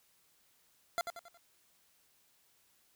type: tone with echo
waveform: 25% pulse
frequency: 687 Hz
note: F5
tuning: 29 cents flat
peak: -27 dBFS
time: 0.98-1.01 s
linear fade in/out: 0 ms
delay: 91 ms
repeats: 4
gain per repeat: -7 dB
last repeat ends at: 1.374 s
effects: white hiss -70 dBFS RMS until 2.95 s